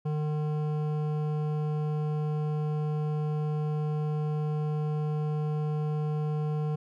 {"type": "tone with hard clipping", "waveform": "triangle", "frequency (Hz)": 151.4, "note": "D#3", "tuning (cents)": -47, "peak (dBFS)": -29, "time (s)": [0.05, 6.76], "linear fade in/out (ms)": 10, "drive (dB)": 16, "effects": []}